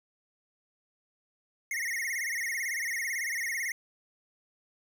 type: tone with vibrato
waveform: square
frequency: 2000 Hz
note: B6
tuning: 21 cents sharp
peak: -31 dBFS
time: 1.71-3.72 s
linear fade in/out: 2 ms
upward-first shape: sine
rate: 18 Hz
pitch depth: 160 cents each way
effects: 10-bit